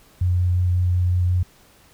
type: tone with vibrato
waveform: sine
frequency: 89.6 Hz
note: F2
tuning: 45 cents sharp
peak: -16 dBFS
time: 0.21-1.43 s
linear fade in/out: 5 ms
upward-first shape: square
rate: 5.5 Hz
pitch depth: 8 cents each way
effects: pink hiss -53 dBFS RMS until 1.93 s